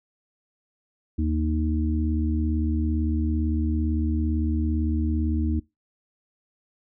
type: harmonic tone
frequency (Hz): 77.78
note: D#2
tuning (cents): 0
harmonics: 1 / 3 / 4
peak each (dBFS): -23 / -28 / -29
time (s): 1.18-5.6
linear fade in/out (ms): 10
effects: noise-tail reverb RT60 0.2 s tail -21 dB re dry